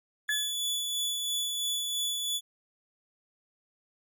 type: tone with tremolo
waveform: sawtooth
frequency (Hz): 3442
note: A7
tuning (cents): -39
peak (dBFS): -25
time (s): 0.28-2.41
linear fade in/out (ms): 50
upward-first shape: sine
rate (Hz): 3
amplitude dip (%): 30
type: tone with exponential decay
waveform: sine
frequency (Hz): 1710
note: A6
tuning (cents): -50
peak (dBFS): -24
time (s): 0.29-0.53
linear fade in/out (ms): 1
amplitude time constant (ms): 52
effects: none